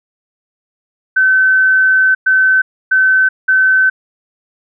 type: tone bursts at uneven times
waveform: sine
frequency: 1528 Hz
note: G6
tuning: 45 cents flat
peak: -7 dBFS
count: 4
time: 1.16-2.15 / 2.26-2.62 / 2.91-3.29 / 3.48-3.9 s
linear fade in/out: 10 ms
effects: none

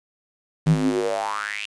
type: tone with high-pass filter sweep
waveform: square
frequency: 51.91 Hz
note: G#1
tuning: in tune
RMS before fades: -23 dBFS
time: 0.66-1.66 s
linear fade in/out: 10 ms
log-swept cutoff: 140 to 2900 Hz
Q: 6.8
effects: resampled to 22050 Hz + 8-bit

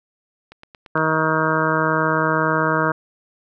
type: click train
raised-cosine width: 0.3 ms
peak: -24 dBFS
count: 5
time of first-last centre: 0.52-0.976 s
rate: 8.77 Hz
type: harmonic tone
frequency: 158.1 Hz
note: D#3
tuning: 28 cents sharp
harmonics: 1 / 2 / 3 / 4 / 6 / 7 / 8 / 9 / 10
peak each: -25 / -25 / -25 / -25 / -25 / -25 / -25 / -25 / -25 dBFS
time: 0.95-2.92 s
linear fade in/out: 5 ms
effects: none

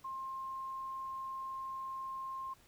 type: tone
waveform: sine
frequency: 1061 Hz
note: C6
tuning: 24 cents sharp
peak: -39 dBFS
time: 0.04-2.54 s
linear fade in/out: 10 ms
effects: pink hiss -65 dBFS RMS until 2.67 s

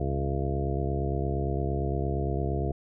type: harmonic tone with a mistuned harmonic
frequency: 68.7 Hz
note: C#2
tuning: 15 cents flat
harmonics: 1 / 2 / 3 / 4 / 5 / 6 / 7 / 9 / 10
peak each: -30 / -31 / -38 / -40 / -35 / -35 / -40 / -42 / -37 dBFS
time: 0-2.72 s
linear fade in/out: 5 ms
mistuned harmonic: 1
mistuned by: +62 cents
effects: none

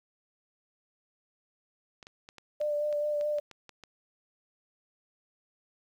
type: clicks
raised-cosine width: 0.2 ms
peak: -30 dBFS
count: 11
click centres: 2.028 / 2.069 / 2.289 / 2.383 / 2.614 / 2.927 / 3.211 / 3.385 / 3.513 / 3.693 / 3.837 s
type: tone with vibrato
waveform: sine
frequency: 593 Hz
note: D5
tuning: 17 cents sharp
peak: -27 dBFS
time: 2.6-3.4 s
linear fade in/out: 10 ms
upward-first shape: sine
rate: 4.7 Hz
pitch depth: 18 cents each way
effects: 10-bit

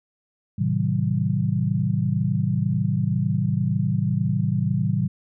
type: chord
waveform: sine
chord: A diminished seventh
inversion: none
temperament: just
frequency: 110 / 132 / 158.4 / 190.08 Hz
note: A2 / C3 / Eb3 / Gb3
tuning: 0 / +16 / +31 / +47 cents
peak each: -25 dBFS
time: 0.58-5.08 s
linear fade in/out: 10 ms
effects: none

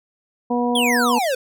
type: harmonic tone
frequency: 242.5 Hz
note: B3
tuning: 31 cents flat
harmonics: 1 / 2 / 3 / 4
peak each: -20 / -23 / -25 / -26 dBFS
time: 0.5-1.19 s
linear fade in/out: 10 ms
type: exponential sweep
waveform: square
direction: down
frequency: 3469 to 490.9 Hz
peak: -19 dBFS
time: 0.75-1.35 s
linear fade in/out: 5 ms
effects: none

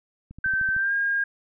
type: click train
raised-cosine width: 5 ms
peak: -29 dBFS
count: 7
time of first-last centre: 0.31-0.765 s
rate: 13.2 Hz
type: tone with pitch glide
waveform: sine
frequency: 1550 to 1619.6 Hz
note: G6 to G#6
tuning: -20 to -44 cents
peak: -21 dBFS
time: 0.44-1.24 s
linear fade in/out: 5 ms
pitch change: +76 cents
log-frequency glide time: 0.75-0.93 s
effects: none

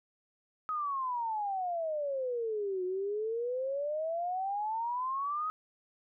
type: exponential two-way sweep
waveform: sine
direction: down then up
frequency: 1273 to 361.2 to 1273 Hz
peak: -31 dBFS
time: 0.69-5.5 s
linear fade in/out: 0 ms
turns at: 2.84 s
effects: none

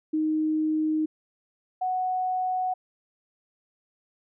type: tone pair in turn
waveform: sine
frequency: 311.1 / 739.9 Hz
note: D#4 / F#5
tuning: 0 / 0 cents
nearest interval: octave + minor third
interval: 1500 cents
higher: second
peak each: -22 / -24 dBFS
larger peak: first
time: 0.13-1.06 / 1.81-2.74 s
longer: neither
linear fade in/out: 10 ms
effects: none

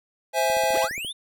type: chord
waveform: square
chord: C augmented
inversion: none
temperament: equal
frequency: 523.3 / 659.3 / 830.6 Hz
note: C5 / E5 / G#5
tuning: 0 / 0 / 0 cents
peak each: -26 / -25 / -25 dBFS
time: 0.33-0.89 s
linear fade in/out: 50 ms
type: click train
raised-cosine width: 2 ms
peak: -28 dBFS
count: 9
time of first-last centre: 0.5-1.048 s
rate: 14.6 Hz
type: linear sweep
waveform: square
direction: up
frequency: 157.1 to 3700 Hz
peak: -30 dBFS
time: 0.73-1.13 s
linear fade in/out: 20 ms
effects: none

